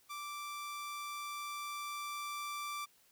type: tone with level ramp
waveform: sawtooth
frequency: 1172 Hz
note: D6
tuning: 4 cents flat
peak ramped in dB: -38 to -35 dBFS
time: 0.09-2.86 s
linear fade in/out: 20 ms
effects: white hiss -68 dBFS RMS until 3.11 s